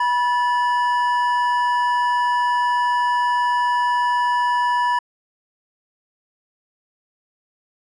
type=tone pair together; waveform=triangle; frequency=976 / 1737.5 Hz; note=B5 / A6; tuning=-21 / -22 cents; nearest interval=minor seventh; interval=999 cents; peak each=-15 / -24 dBFS; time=0-4.99 s; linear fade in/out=5 ms; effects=resampled to 24000 Hz